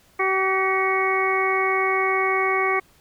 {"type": "harmonic tone with a mistuned harmonic", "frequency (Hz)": 381.4, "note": "G4", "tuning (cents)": -47, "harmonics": [1, 2, 3, 4, 5, 6], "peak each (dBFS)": [-24, -27, -24, -36, -28, -24], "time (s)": [0.19, 2.8], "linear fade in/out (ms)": 10, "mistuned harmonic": 6, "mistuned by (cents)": -55, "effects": ["pink hiss -57 dBFS RMS until 3 s"]}